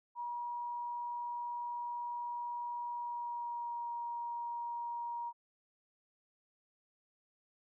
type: tone with pitch glide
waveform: sine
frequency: 958 to 946.4 Hz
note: A#5 to A#5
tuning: +47 to +26 cents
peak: -37 dBFS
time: 0.15-5.33 s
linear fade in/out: 50 ms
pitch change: -21 cents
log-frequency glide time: 2.9-3.9 s
effects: none